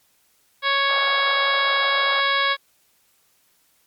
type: harmonic tone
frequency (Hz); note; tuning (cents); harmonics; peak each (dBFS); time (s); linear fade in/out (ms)
554.4; C#5; 0; 1 / 2 / 3 / 4 / 5 / 6 / 7 / 8 / 9; -29 / -22 / -23 / -25 / -35 / -26 / -27 / -36 / -36; 0.62-2.57; 50
type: band-pass noise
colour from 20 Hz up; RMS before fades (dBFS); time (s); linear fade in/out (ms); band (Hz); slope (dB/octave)
pink; -33; 0.89-2.21; 10; 510 to 1700; 48
effects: white hiss -62 dBFS RMS until 3.86 s + MP3 96 kbps